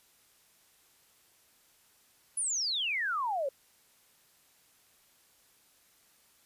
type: exponential sweep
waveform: sine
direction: down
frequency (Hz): 10390 to 520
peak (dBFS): -29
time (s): 2.37-3.49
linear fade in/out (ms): 5
effects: white hiss -65 dBFS RMS until 6.45 s + resampled to 32000 Hz